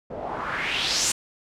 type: noise with low-pass filter sweep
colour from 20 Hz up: white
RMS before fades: -27 dBFS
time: 0.1-1.12 s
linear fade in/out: 5 ms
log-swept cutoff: 480 to 8100 Hz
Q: 3
effects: none